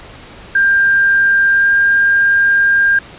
sine tone with pitch glide, 1594 to 1604.2 Hz, G6 to G6, +28 to +40 cents, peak -8 dBFS, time 0.55-2.99 s, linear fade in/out 5 ms, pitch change +12 cents, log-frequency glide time 1.52-1.71 s, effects pink hiss -36 dBFS RMS until 3.18 s + resampled to 8000 Hz

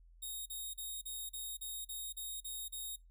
5% pulse tone bursts, 3729 Hz, A#7, in tune, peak -33 dBFS, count 10, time 0.22-2.962 s, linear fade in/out 10 ms, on 240 ms, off 38 ms, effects noise-tail reverb RT60 0.2 s tail -26 dB re dry + added 42 Hz sine -58 dBFS peak until 3.1 s

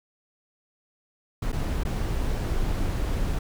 brown noise with dropouts, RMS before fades -26 dBFS, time 1.42-3.39 s, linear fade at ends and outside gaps 5 ms, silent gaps 1.52-1.527 / 1.835-1.85 s, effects none

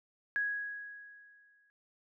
sine tone with exponential decay, 1661.2 Hz, G#6, in tune, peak -28 dBFS, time 0.36-1.7 s, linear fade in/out 0 ms, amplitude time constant 290 ms, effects none

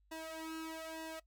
sawtooth tone with flanger, 321.2 Hz, E4, 45 cents flat, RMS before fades -45 dBFS, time 0.11-1.2 s, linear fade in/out 10 ms, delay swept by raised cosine 1.1 to 2.4 ms, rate 1.1 Hz, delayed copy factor +0.85, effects noise-tail reverb RT60 0.1 s tail -20 dB re dry + added 50 Hz sine -68 dBFS peak until 1.26 s

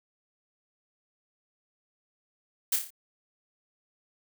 blue noise with echo, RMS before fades -25 dBFS, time 2.72-2.76 s, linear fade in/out 5 ms, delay 29 ms, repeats 5, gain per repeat -5 dB, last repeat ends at 2.905 s, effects none

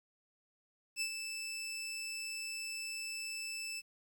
20% pulse tone with ADSR envelope, 2637 Hz, E7, in tune, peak -28 dBFS, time 0.96-3.82 s, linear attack 51 ms, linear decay 79 ms, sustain -7 dB, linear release 35 ms, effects 11-bit

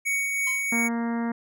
square tone with tremolo, 2236 Hz, C#7, 14 cents sharp, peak -23 dBFS, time 0.05-0.89 s, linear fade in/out 20 ms, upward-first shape triangle, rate 3 Hz, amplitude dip 35%
sawtooth tone with exponential decay, 1029 Hz, C6, 29 cents flat, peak -31 dBFS, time 0.47-0.75 s, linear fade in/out 1 ms, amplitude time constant 59 ms
harmonic tone, 233.1 Hz, A#3, in tune, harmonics 1 / 2 / 3 / 4 / 5 / 6 / 7 / 8 / 9, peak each -25 / -37 / -38 / -37 / -43 / -43 / -44 / -43 / -48 dBFS, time 0.72-1.32 s, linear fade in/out 5 ms
effects none

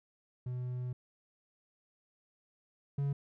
triangle tone pair in turn, 124.9 / 140.64 Hz, B2 / C#3, +20 / +25 cents, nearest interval major second, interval 205 cents, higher second, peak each -33 / -28 dBFS, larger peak second, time 0.46-0.93 / 2.98-3.13 s, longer first, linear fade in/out 5 ms, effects none

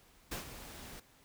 pink noise with ADSR envelope, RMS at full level -38 dBFS, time 0.31-1 s, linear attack 10 ms, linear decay 120 ms, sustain -11 dB, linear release 5 ms, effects pink hiss -64 dBFS RMS until 1.24 s

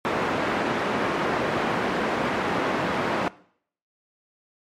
pink band-pass noise, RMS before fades -25 dBFS, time 0.05-3.28 s, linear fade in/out 0 ms, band 230 to 1800 Hz, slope 12 dB/octave, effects noise-tail reverb RT60 0.6 s tail -20 dB re dry + MP3 64 kbps

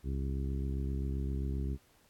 harmonic tone, 67.6 Hz, C#2, 43 cents flat, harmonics 1 / 2 / 3 / 4 / 5 / 6, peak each -33 / -39 / -43 / -45 / -47 / -49 dBFS, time 0.03-1.78 s, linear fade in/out 50 ms, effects pink hiss -67 dBFS RMS until 2.09 s + AAC 64 kbps

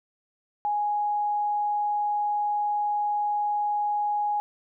sine tone, 830.6 Hz, G#5, in tune, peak -23 dBFS, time 0.65-4.4 s, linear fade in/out 0 ms, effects none

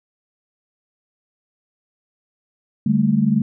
sine chord, D suspended fourth, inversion none, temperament equal with one note detuned, 146.83 / 198.62 / 220 Hz, D3 / G3 / A3, 0 / +23 / 0 cents, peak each -21 / -18 / -17 dBFS, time 2.86-3.42 s, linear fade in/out 5 ms, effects none

